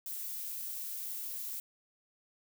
violet noise, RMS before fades -40 dBFS, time 0.06-1.6 s, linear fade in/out 2 ms, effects none

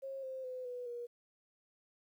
sine tone with pitch steps, 540 / 524 / 508.5 / 493.5 / 478.9 Hz, C#5 / C5 / C5 / B4 / A#4, -45 / +2 / -50 / -1 / +47 cents, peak -40 dBFS, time 0.02-1.07 s, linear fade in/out 20 ms, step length 210 ms, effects 12-bit

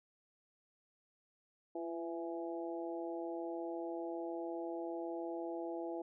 harmonic tone with a mistuned harmonic, 166.6 Hz, E3, 19 cents sharp, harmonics 2 / 3 / 4 / 5, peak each -41 / -46 / -45 / -49 dBFS, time 1.75-6.02 s, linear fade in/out 5 ms, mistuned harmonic 2, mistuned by +28 cents, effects none

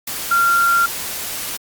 sine tone in noise, 1382 Hz, F6, 19 cents flat, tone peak -12 dBFS, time 0.31-0.86 s, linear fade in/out 5 ms, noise white, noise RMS -26 dBFS, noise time 0.07-1.57 s, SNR +11 dB, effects Opus 48 kbps

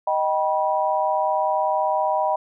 sine chord, Eb augmented, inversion none, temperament just, 622.3 / 777.8 / 972.3 Hz, Eb5 / G5 / B5, 0 / -14 / -27 cents, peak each -23 dBFS, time 0.07-2.36 s, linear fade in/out 5 ms, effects none

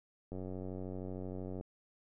click train, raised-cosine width 2 ms, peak -30 dBFS, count 121, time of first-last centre 0.32-1.61 s, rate 93 Hz, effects none

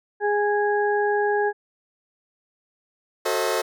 harmonic tone, 413.3 Hz, G#4, 8 cents flat, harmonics 1 / 2 / 4, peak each -21 / -24 / -27 dBFS, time 0.2-1.53 s, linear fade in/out 50 ms
sawtooth chord, F# diminished seventh, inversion none, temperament just, 370 / 444 / 532.8 / 639.4 Hz, F#4 / A4 / C5 / Eb5, 0 / +16 / +31 / +47 cents, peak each -24 / -22 / -23 / -24 dBFS, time 3.25-3.62 s, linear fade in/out 10 ms
effects none

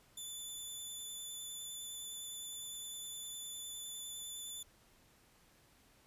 15% pulse tone with vibrato, 3502 Hz, A7, 9 cents flat, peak -37 dBFS, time 0.17-4.63 s, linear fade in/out 5 ms, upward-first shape sine, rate 9.8 Hz, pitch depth 14 cents each way, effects pink hiss -67 dBFS RMS until 6.06 s + resampled to 32000 Hz

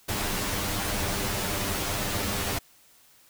pink noise with comb filter, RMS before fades -29 dBFS, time 0.08-2.59 s, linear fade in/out 10 ms, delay 10 ms, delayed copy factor +0.7, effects white hiss -58 dBFS RMS until 3.29 s

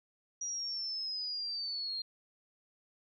sine linear sweep, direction down, 5780 to 4186 Hz, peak -35 dBFS, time 0.41-2.02 s, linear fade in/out 5 ms, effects none

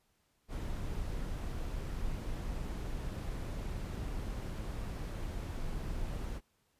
brown noise, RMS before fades -38 dBFS, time 0.48-6.41 s, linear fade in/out 50 ms, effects pink hiss -75 dBFS RMS until 6.79 s + resampled to 32000 Hz

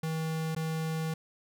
square tone with dropouts, 160 Hz, D#3, 49 cents sharp, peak -31 dBFS, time 0.03-1.14 s, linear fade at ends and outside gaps 5 ms, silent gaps 0.55-0.563 s, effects none

